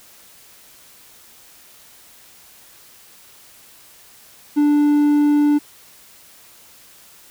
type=tone; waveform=triangle; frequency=293.7 Hz; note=D4; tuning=in tune; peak=-10 dBFS; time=4.56-5.59 s; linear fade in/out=20 ms; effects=white hiss -47 dBFS RMS until 7.3 s